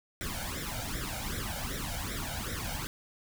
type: noise with flanger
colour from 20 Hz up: pink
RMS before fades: -36 dBFS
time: 0.21-2.87 s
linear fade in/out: 0 ms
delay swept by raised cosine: 0.53 to 1.36 ms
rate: 2.6 Hz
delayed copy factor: +0.8
effects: none